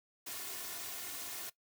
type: noise with comb filter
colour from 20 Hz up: white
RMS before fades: -43 dBFS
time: 0.26-1.5 s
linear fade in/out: 10 ms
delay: 2.8 ms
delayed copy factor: +0.6
effects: noise-tail reverb RT60 0.1 s tail -18 dB re dry + high-pass 100 Hz 12 dB/octave